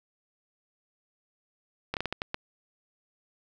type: slowing click train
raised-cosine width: 0.3 ms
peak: -14 dBFS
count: 7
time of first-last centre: 1.94-2.344 s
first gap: 28 ms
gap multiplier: 1.35
effects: none